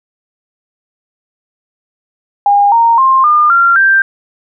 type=tone with pitch steps; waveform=sine; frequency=811 / 926.2 / 1057.8 / 1208.1 / 1379.8 / 1575.8 Hz; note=G#5 / A#5 / C6 / D6 / F6 / G6; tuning=-41 / -11 / +19 / +49 / -21 / +9 cents; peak=-5 dBFS; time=2.46-4.02 s; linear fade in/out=2 ms; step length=260 ms; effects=none